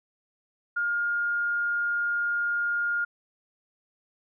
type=tone; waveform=sine; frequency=1416 Hz; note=F6; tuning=23 cents sharp; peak=-24 dBFS; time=0.76-3.05 s; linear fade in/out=10 ms; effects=none